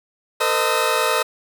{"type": "tone cluster", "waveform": "20% pulse", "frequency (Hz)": [452.2, 511, 616, 1282], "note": ["A4", "C5", "D#5", "E6"], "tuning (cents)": [47, -41, -17, -49], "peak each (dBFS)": -18, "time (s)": [0.4, 1.23], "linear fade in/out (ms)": 10, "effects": []}